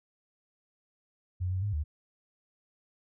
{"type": "tone with pitch steps", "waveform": "sine", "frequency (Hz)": [90.8, 93.3, 102.8, 75.6], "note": ["F#2", "F#2", "G#2", "D#2"], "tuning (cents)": [-32, 15, -17, -49], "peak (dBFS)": -28, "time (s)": [1.4, 1.84], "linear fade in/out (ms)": 20, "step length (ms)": 110, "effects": []}